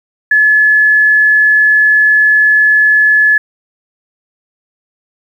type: tone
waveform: sine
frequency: 1714 Hz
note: A6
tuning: 46 cents flat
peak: -5 dBFS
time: 0.31-3.38 s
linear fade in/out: 5 ms
effects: 7-bit